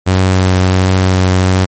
sawtooth tone with vibrato, 93.1 Hz, F#2, 11 cents sharp, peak -4 dBFS, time 0.06-1.66 s, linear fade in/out 20 ms, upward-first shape triangle, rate 1.4 Hz, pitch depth 14 cents each way, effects MP3 32 kbps

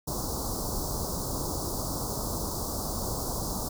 pink band-stop noise, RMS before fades -32 dBFS, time 0.07-3.69 s, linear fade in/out 10 ms, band 1200 to 4500 Hz, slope 48 dB/octave, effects none

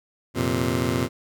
15% pulse chord, F suspended fourth, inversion none, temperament just, 87.31 / 116.41 / 130.96 Hz, F2 / Bb2 / C3, 0 / -2 / +2 cents, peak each -22 / -20 / -20 dBFS, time 0.34-1.09 s, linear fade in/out 50 ms, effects none

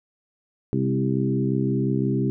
harmonic tone with a mistuned harmonic, 65.8 Hz, C2, 10 cents sharp, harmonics 2 / 3 / 4 / 5 / 6, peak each -24 / -26 / -27 / -28 / -29 dBFS, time 0.73-2.3 s, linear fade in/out 0 ms, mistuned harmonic 3, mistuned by +21 cents, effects none

